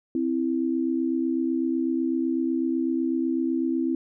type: tone pair together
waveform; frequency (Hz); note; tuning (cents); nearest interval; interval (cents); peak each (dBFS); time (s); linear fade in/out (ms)
sine; 261.6 / 329.6; C4 / E4; 0 / 0; major third; 400; -25; 0.15-3.95; 2
effects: none

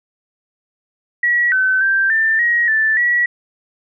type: tone with pitch steps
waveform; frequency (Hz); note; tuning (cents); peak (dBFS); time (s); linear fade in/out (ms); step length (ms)
sine; 1923 / 1524 / 1575 / 1784 / 1893 / 1761 / 1930; B6 / G6 / G6 / A6 / A#6 / A6 / B6; -47 / -49 / +8 / +23 / +26 / +1 / -40; -12; 1.23-3.26; 5; 290
effects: none

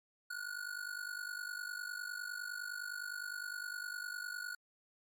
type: ring-modulated tone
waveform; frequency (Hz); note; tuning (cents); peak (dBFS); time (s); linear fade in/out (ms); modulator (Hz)
square; 1460; F#6; -24; -38; 0.3-4.55; 5; 24.9
effects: MP3 64 kbps

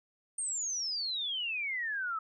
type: exponential sweep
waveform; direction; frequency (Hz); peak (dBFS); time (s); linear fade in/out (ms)
sine; down; 8880 to 1275; -32; 0.38-2.19; 5
effects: none

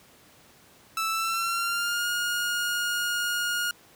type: tone with pitch glide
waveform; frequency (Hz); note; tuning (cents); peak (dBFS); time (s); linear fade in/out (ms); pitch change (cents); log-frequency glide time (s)
sawtooth; 1318.5 to 1429.6; E6 to F6; 0 to +40; -22; 0.97-3.71; 2; +140; 1.1-2.08
effects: pink hiss -55 dBFS RMS until 3.95 s + high-pass 100 Hz 12 dB/octave

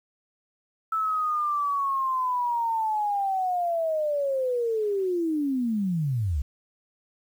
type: linear sweep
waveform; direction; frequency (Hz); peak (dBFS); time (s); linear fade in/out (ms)
sine; down; 1318 to 62.8; -23; 0.92-6.42; 5
effects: 9-bit

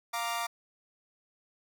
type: chord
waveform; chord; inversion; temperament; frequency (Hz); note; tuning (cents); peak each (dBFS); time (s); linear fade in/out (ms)
sawtooth; Bb major; second; equal; 698.5 / 932.3 / 1174.7; F5 / Bb5 / D6; 0 / 0 / 0; -32; 0.13-0.47; 10
effects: none

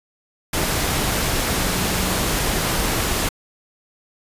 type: tone in noise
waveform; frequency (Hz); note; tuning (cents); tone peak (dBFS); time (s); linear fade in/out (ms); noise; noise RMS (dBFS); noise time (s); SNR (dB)
sine; 185; F#3; 0; -29; 1.55-2.27; 5; pink; -21; 0.53-3.29; -11
effects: resampled to 32000 Hz

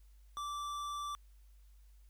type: tone with tanh clipping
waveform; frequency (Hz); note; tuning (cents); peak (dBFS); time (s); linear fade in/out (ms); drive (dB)
sine; 1167; D6; -11; -40; 0.37-1.15; 0; 16
effects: added 50 Hz sine -57 dBFS peak until 2.09 s + white hiss -75 dBFS RMS until 2.09 s

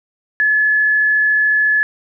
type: tone with frequency modulation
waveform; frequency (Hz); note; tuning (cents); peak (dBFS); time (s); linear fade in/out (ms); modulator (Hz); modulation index
sine; 1714; A6; -46; -11; 0.4-1.83; 0; 33.9; 0.34
effects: none

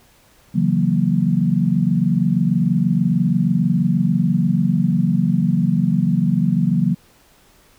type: chord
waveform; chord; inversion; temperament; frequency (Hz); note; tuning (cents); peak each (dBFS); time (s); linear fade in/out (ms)
sine; F# dominant seventh; second; equal; 138.59 / 164.81 / 185 / 233.1; C#3 / E3 / F#3 / A#3; 0 / 0 / 0 / 0; -22 / -19 / -18 / -21; 0.54-6.95; 20
effects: pink hiss -53 dBFS RMS until 7.78 s

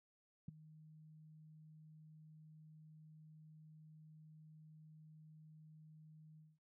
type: tone with ADSR envelope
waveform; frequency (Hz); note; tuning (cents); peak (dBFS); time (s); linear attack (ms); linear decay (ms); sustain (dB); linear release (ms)
sine; 155.56; D#3; 0; -40; 0.48-6.59; 5; 11; -18; 210
effects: none

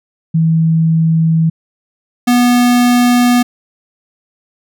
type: tone pair in turn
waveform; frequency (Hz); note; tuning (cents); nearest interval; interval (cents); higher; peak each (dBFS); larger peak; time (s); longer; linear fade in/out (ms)
sine / square; 162.2 / 244.2; E3 / B3; -28 / -19; perfect fifth; 709; second; -8; neither; 0.34-1.5 / 2.27-3.43; neither; 10
effects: none

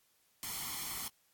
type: noise with comb filter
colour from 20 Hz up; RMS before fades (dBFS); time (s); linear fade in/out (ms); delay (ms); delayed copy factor
white; -40; 0.43-1.08; 0; 0.93; +0.7
effects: white hiss -72 dBFS RMS until 1.33 s + AAC 64 kbps

